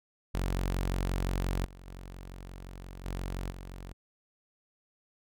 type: tone with level steps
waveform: sawtooth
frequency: 45.74 Hz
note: F#1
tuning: 19 cents flat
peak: -25 / -44 / -39 / -30 / -38 dBFS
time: 0.34-3.93 s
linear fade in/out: 10 ms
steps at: 1.65 / 1.86 / 3.05 / 3.5 s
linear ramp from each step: 5 ms
effects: none